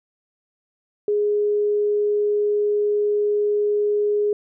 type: tone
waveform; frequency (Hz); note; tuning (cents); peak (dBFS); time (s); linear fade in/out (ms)
sine; 415.3; G#4; 0; -17; 1.08-4.33; 2
effects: none